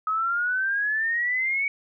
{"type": "exponential sweep", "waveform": "sine", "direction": "up", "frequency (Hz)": [1267, 2261], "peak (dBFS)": -22, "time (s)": [0.07, 1.68], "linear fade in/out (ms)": 2, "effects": []}